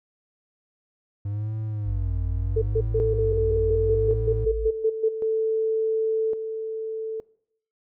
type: tone with vibrato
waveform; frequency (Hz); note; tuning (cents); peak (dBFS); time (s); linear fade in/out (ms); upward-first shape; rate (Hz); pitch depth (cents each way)
triangle; 99.6; G2; +28; -24; 1.25-4.45; 5; sine; 0.74; 160
type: tone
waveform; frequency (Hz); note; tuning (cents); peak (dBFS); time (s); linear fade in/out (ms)
sine; 52.9; G#1; +33; -25; 1.84-4.71; 50
type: tone bursts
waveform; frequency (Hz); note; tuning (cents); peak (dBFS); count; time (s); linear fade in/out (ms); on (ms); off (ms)
sine; 442.5; A4; +10; -19; 14; 2.56-5.09; 10; 60; 130
type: tone with tremolo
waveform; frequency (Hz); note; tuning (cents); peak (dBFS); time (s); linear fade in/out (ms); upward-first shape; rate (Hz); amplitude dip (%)
sine; 441.9; A4; +7; -20; 3-7.2; 0; square; 0.45; 55
effects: noise-tail reverb RT60 0.7 s tail -23 dB re dry